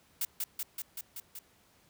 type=noise with echo; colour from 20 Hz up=blue; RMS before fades=-32 dBFS; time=0.21-0.25 s; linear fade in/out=2 ms; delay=190 ms; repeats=6; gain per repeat=-2 dB; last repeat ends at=1.39 s; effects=pink hiss -65 dBFS RMS until 1.89 s + high-pass 60 Hz 12 dB/octave